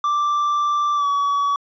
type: tone with pitch glide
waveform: triangle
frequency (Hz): 1174.7 to 1135.3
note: D6 to C#6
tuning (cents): 0 to +41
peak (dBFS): -15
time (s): 0.04-1.56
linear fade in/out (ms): 2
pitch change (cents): -59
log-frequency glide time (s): 0.95-1.07
effects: resampled to 16000 Hz